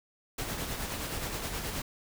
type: noise with tremolo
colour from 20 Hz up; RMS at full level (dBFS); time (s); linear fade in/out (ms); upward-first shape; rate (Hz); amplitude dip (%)
pink; -34; 0.38-1.82; 5; sine; 9.5; 40
effects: none